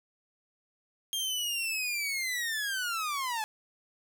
sawtooth linear sweep, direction down, 3227 to 843 Hz, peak -27 dBFS, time 1.13-3.44 s, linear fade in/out 0 ms, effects none

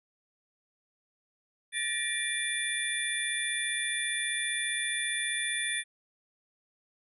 sine tone cluster, 1763 / 1898 / 2367 / 3502 / 9460 Hz, A6 / A#6 / D7 / A7 / D9, +3 / +31 / +13 / -9 / +12 cents, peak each -36 / -36 / -36 / -35 / -35 dBFS, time 1.72-5.84 s, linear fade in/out 50 ms, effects none

